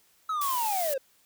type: linear sweep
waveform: triangle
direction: down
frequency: 1307 to 512 Hz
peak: -25 dBFS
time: 0.29-0.98 s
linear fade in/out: 5 ms
type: noise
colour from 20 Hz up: blue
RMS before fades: -33 dBFS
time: 0.41-0.94 s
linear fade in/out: 5 ms
effects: white hiss -64 dBFS RMS until 1.25 s